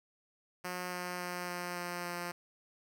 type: tone with pitch steps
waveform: 5% pulse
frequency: 180 / 178.96 / 177.93 / 176.91 / 175.89 / 174.88 Hz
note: F#3 / F3 / F3 / F3 / F3 / F3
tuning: -47 / +43 / +33 / +23 / +13 / +3 cents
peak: -26 dBFS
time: 0.64-2.32 s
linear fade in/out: 10 ms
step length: 280 ms
effects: none